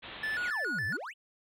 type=low-pass noise; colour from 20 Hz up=white; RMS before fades=-45 dBFS; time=0.02-0.51 s; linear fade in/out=20 ms; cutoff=3900 Hz; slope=96 dB/octave
type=tone with vibrato; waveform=triangle; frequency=1594 Hz; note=G6; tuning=28 cents sharp; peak=-29 dBFS; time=0.23-0.97 s; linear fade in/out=5 ms; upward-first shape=square; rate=3.6 Hz; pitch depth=160 cents each way
type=exponential two-way sweep; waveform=triangle; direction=down then up; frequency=3221 to 87.2 to 3221 Hz; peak=-36 dBFS; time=0.41-1.14 s; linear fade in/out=50 ms; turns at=0.86 s
effects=none